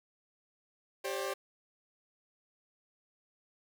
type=chord; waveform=sawtooth; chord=G suspended fourth; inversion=none; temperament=equal with one note detuned; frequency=392 / 534.6 / 587.3 Hz; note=G4 / C5 / D5; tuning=0 / +37 / 0 cents; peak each=-34 / -34 / -37 dBFS; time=1.04-1.34 s; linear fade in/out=10 ms; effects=10-bit